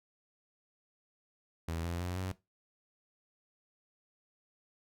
sawtooth tone with pitch steps, 82.41 / 85.86 / 89.45 / 93.2 Hz, E2 / F2 / F2 / F#2, 0 / -29 / +42 / +13 cents, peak -31 dBFS, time 1.68-2.32 s, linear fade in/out 5 ms, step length 160 ms, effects noise-tail reverb RT60 0.2 s tail -17 dB re dry

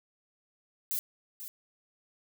violet noise with echo, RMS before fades -32 dBFS, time 0.91-0.99 s, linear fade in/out 0 ms, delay 490 ms, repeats 1, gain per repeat -10 dB, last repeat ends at 1.48 s, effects none

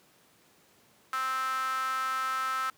sawtooth tone with high-pass filter, 261.7 Hz, C4, in tune, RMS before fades -31 dBFS, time 1.13-2.7 s, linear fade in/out 2 ms, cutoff 1300 Hz, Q 7.8, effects pink hiss -62 dBFS RMS until 2.77 s + high-pass 150 Hz 12 dB/octave

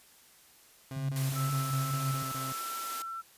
30% pulse tone bursts, 132.8 Hz, C3, 26 cents sharp, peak -35 dBFS, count 8, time 0.91-2.525 s, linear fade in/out 2 ms, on 180 ms, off 25 ms
sine tone with vibrato, 137.5 Hz, C#3, 14 cents flat, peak -30 dBFS, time 0.96-2.23 s, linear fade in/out 10 ms, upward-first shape sine, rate 2.3 Hz, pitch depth 22 cents each way
white high-pass noise, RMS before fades -40 dBFS, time 1.16-3.02 s, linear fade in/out 0 ms, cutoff 250 Hz, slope 24 dB/octave
sine tone with pitch glide, 1318.5 to 1343.9 Hz, E6 to E6, 0 to +33 cents, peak -36 dBFS, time 1.35-3.22 s, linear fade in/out 20 ms, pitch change +33 cents, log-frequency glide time 2.49-2.61 s
effects white hiss -59 dBFS RMS until 3.37 s + resampled to 32000 Hz

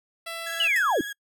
10% pulse tone, 666 Hz, E5, 18 cents sharp, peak -24 dBFS, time 0.26-0.68 s, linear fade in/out 10 ms
35% pulse tone with vibrato, 1661 Hz, G#6, in tune, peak -30 dBFS, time 0.46-1.13 s, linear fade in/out 10 ms, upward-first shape sine, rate 18 Hz, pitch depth 28 cents each way
sine linear sweep, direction down, 3030 to 246.9 Hz, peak -20 dBFS, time 0.6-1.01 s, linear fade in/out 2 ms
10% pulse tone with exponential decay, 2556 Hz, D#7, 46 cents sharp, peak -20 dBFS, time 0.76-0.9 s, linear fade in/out 2 ms, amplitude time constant 29 ms
effects noise-tail reverb RT60 0.1 s tail -26 dB re dry

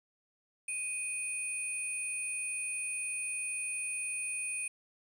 sine tone pair together, 2489 / 9324 Hz, D#7 / D9, 0 / -14 cents, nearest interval octave + major seventh, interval 2286 cents, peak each -36 / -36 dBFS, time 0.68-4.68 s, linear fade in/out 5 ms, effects tanh soft clip ceiling -26 dBFS + 10-bit

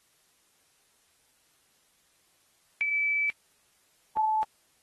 sine tone pair in turn, 2307 / 868.7 Hz, D7 / A5, -31 / -22 cents, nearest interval octave + perfect fourth, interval 1691 cents, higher first, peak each -24 / -23 dBFS, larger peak second, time 2.81-3.3 / 4.17-4.43 s, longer first, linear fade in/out 0 ms, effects white hiss -67 dBFS RMS until 4.82 s + AAC 32 kbps

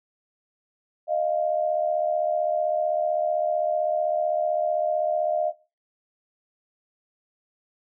sine tone pair together, 618 / 693.7 Hz, D#5 / F5, -12 / -12 cents, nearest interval major second, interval 200 cents, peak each -23 / -25 dBFS, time 1.07-5.53 s, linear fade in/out 50 ms, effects noise-tail reverb RT60 0.3 s tail -18 dB re dry

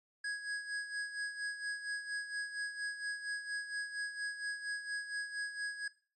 square tone with tremolo, 1661.2 Hz, G#6, in tune, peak -35 dBFS, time 0.24-5.88 s, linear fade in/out 5 ms, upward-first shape sine, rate 4.3 Hz, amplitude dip 65%, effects noise-tail reverb RT60 0.4 s tail -20 dB re dry + MP3 48 kbps

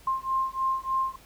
sine beating tone pair, 1056 / 1059.3 Hz, C6 / C6, +16 / +21 cents, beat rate 3.3 Hz, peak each -28 dBFS, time 0.07-1.16 s, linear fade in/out 5 ms, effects added 49 Hz sine -54 dBFS peak until 1.25 s + pink hiss -54 dBFS RMS until 1.25 s

